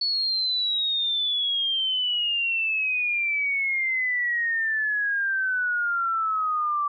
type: exponential sweep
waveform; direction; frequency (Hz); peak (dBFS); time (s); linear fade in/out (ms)
sine; down; 4435 to 1160; -22; 0.01-6.88; 5
effects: none